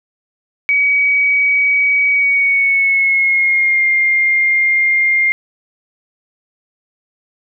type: tone with pitch glide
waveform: sine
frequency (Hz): 2266 to 2114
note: C#7 to C7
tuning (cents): +37 to +17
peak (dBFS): -10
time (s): 0.69-5.32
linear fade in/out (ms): 0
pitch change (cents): -120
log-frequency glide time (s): 2.1-3.85
effects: none